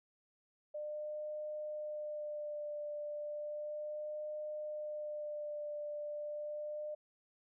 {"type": "tone with vibrato", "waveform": "sine", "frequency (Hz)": 599, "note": "D5", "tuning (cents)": 34, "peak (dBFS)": -39, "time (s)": [0.74, 6.95], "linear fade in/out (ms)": 10, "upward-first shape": "sine", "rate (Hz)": 0.34, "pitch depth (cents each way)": 19, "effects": []}